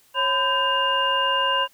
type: tone cluster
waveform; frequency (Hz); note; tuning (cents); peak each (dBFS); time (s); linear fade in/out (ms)
sine; 547 / 1011 / 1576 / 2817; C#5 / B5 / G6 / F7; -23 / +40 / +9 / +14; -28 / -22 / -27 / -23; 0.14-1.68; 50
effects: white hiss -58 dBFS RMS until 1.73 s